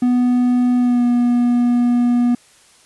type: tone with pitch glide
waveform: triangle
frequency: 246.9 to 242 Hz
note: B3 to B3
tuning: 0 to -35 cents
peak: -10 dBFS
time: 0.02-2.35 s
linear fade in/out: 5 ms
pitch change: -35 cents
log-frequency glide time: 0.78-1.04 s
effects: white hiss -50 dBFS RMS until 2.85 s + resampled to 24000 Hz